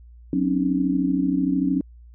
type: tone cluster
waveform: sine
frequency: 183 / 255.2 / 276 / 309.3 Hz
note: F#3 / C4 / C#4 / D#4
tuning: -19 / -43 / -7 / -10 cents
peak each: -25 / -28 / -21 / -27 dBFS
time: 0.33-1.81 s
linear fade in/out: 2 ms
effects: added 59 Hz sine -43 dBFS peak until 2.14 s